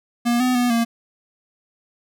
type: tone with pitch steps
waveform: square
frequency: 238.2 / 252.2 / 244.8 / 232 Hz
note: A#3 / B3 / B3 / A#3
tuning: +38 / +36 / -15 / -8 cents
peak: -17 dBFS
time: 0.25-0.85 s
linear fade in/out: 20 ms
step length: 150 ms
effects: none